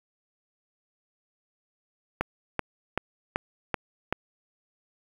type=click train; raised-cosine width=0.5 ms; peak=-10 dBFS; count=6; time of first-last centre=2.21-4.126 s; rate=2.61 Hz; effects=7-bit